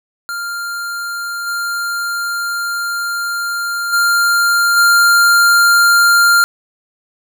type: tone with level steps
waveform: square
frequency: 1396 Hz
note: F6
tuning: 1 cent flat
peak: -21 / -18 / -11 / -8 dBFS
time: 0.29-6.44 s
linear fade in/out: 0 ms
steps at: 1.46 / 3.92 / 4.76 s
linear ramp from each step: 20 ms
effects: none